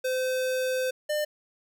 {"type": "tone pair in turn", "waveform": "square", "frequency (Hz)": [514, 599.9], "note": ["C5", "D5"], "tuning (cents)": [-31, 37], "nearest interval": "minor third", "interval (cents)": 268, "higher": "second", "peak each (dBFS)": -26, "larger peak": "neither", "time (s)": [[0.04, 0.91], [1.09, 1.25]], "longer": "first", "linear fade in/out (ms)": 10, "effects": []}